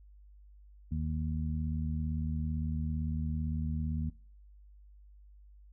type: harmonic tone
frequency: 77.78 Hz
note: D#2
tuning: in tune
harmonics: 1 / 2 / 3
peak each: -33 / -36 / -38 dBFS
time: 0.91-4.1 s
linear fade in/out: 10 ms
effects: noise-tail reverb RT60 0.4 s tail -21 dB re dry + added 50 Hz sine -53 dBFS peak until 5.72 s